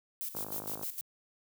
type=noise with tremolo; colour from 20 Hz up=violet; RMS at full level=-37 dBFS; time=0.21-1.01 s; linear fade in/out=0 ms; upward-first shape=square; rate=6.5 Hz; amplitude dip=70%
type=click train; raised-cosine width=1 ms; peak=-28 dBFS; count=26; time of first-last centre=0.35-0.833 s; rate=51.8 Hz
effects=high-pass 100 Hz 12 dB/octave